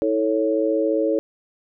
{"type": "chord", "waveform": "sine", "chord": "A major", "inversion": "second", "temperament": "equal with one note detuned", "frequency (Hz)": [322.3, 440, 554.4], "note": ["E4", "A4", "C#5"], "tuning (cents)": [-39, 0, 0], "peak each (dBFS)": -22, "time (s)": [0.02, 1.19], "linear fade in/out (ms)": 0, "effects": []}